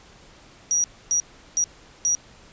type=tone bursts at uneven times; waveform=sine; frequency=5770 Hz; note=F#8; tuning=44 cents flat; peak=-18 dBFS; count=4; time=0.71-0.84 / 1.11-1.2 / 1.57-1.64 / 2.05-2.15 s; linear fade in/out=0 ms; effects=pink hiss -50 dBFS RMS until 2.52 s + resampled to 16000 Hz